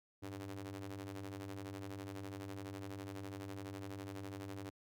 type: ring-modulated tone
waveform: sawtooth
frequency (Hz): 97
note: G2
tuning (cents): -18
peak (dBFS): -37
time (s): 0.22-4.7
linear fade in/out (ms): 10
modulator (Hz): 200
effects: high-pass 60 Hz 12 dB/octave